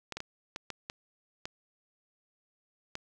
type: clicks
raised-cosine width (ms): 0.2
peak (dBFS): -20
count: 8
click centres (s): 0.123 / 0.17 / 0.204 / 0.561 / 0.703 / 0.899 / 1.455 / 2.954
effects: none